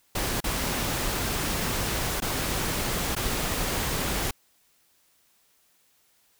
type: noise with dropouts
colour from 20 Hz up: pink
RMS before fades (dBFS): -28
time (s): 0.15-4.31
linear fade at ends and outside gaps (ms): 5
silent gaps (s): 0.405-0.44 / 2.203-2.22 / 3.152-3.163
effects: white hiss -65 dBFS RMS until 6.39 s